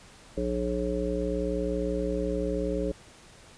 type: harmonic tone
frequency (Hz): 60.4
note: B1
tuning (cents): -38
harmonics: 1 / 3 / 5 / 7 / 9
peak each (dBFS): -33 / -34 / -33 / -32 / -32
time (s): 0.37-2.92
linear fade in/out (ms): 5
effects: pink hiss -52 dBFS RMS until 3.57 s + resampled to 22050 Hz